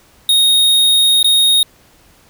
square tone with dropouts, 3729 Hz, A#7, in tune, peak -9 dBFS, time 0.29-1.63 s, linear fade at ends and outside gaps 2 ms, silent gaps 1.229-1.244 s, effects pink hiss -49 dBFS RMS until 2.29 s

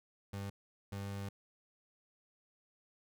30% pulse tone bursts at uneven times, 99.5 Hz, G2, 26 cents sharp, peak -37 dBFS, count 2, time 0.33-0.5 / 0.92-1.29 s, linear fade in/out 5 ms, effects none

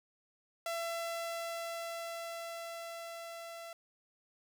sawtooth tone with level ramp, 672 Hz, E5, 33 cents sharp, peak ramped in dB -31 to -41 dBFS, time 0.66-3.73 s, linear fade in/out 2 ms, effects none

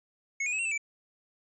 square tone with pitch steps, 2189 / 2455 / 2572 / 2730 / 2631 / 2319 Hz, C#7 / D#7 / E7 / F7 / E7 / D7, -22 / -24 / -43 / -40 / -4 / -22 cents, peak -29 dBFS, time 0.4-0.778 s, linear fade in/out 5 ms, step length 63 ms, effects resampled to 22050 Hz

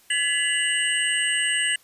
sine tone cluster, 1698 / 1992 / 2801 / 2961 / 8380 Hz, G#6 / B6 / F7 / F#7 / C9, +38 / +14 / +4 / +1 / +2 cents, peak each -27 dBFS, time 0.1-1.76 s, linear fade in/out 5 ms, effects white hiss -56 dBFS RMS until 1.83 s + resampled to 32000 Hz

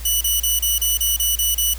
5% pulse tone bursts, 2960 Hz, F#7, in tune, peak -8 dBFS, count 9, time 0.05-1.738 s, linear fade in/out 5 ms, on 160 ms, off 31 ms, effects added 58 Hz sine -29 dBFS peak until 1.78 s + white hiss -39 dBFS RMS until 1.78 s

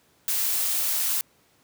blue noise with high-pass filter sweep, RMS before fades -25 dBFS, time 0.28-1.21 s, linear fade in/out 0 ms, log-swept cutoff 210 to 920 Hz, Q 1.3, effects pink hiss -62 dBFS RMS until 1.63 s + high-pass 100 Hz 12 dB/octave

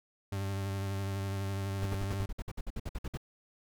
40% pulse tone with vibrato, 98 Hz, G2, in tune, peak -32 dBFS, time 0.32-2.26 s, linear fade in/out 5 ms, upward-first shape sine, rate 12 Hz, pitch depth 24 cents each way
brown noise bursts, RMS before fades -36 dBFS, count 15, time 1.82-3.174 s, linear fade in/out 5 ms, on 38 ms, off 56 ms
effects none

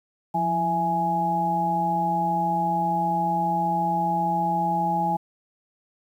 harmonic tone with a mistuned harmonic, 166.8 Hz, E3, 21 cents sharp, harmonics 1 / 2 / 4 / 5, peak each -28 / -34 / -32 / -22 dBFS, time 0.34-5.17 s, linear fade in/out 10 ms, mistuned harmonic 1, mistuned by +70 cents, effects 9-bit

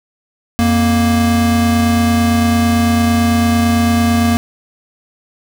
square tone pair together, 87.61 / 233.9 Hz, F2 / A#3, +6 / +6 cents, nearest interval octave + perfect fourth, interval 1700 cents, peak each -17 / -12 dBFS, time 0.59-4.37 s, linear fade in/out 0 ms, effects none

